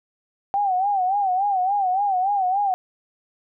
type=tone with vibrato; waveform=sine; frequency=773 Hz; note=G5; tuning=24 cents flat; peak=-18 dBFS; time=0.54-2.74 s; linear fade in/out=0 ms; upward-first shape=sine; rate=3.5 Hz; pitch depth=110 cents each way; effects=none